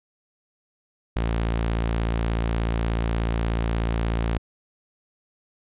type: tone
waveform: sawtooth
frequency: 56.6 Hz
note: A1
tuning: 50 cents sharp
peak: -18 dBFS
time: 1.16-4.38 s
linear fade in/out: 5 ms
effects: resampled to 8000 Hz